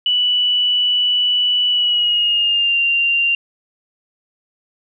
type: tone with pitch glide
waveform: sine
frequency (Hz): 2960 to 2778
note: F#7 to F7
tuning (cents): 0 to -10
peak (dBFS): -13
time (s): 0.06-3.35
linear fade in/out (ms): 2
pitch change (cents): -110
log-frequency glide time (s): 1.69-2.78
effects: none